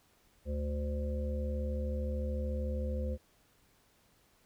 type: harmonic tone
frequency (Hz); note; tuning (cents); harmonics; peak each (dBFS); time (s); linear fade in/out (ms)
73.42; D2; 0; 1 / 3 / 5 / 7 / 8; -33 / -41 / -49 / -40 / -53; 0.45-3.18; 50
effects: pink hiss -68 dBFS RMS until 4.45 s